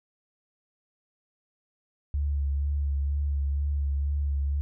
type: tone with vibrato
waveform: sine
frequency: 71 Hz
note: C#2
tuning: 42 cents sharp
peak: -24 dBFS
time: 2.14-4.61 s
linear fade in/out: 0 ms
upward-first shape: sine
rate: 2.1 Hz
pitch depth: 28 cents each way
effects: none